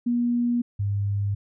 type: tone pair in turn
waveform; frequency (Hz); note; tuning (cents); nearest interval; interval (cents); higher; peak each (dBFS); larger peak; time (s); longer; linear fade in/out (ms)
sine; 240 / 100.91; B3 / G#2; -49 / -49; octave + minor third; 1500; first; -20 / -22; first; 0.06-0.62 / 0.79-1.35; neither; 10
effects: none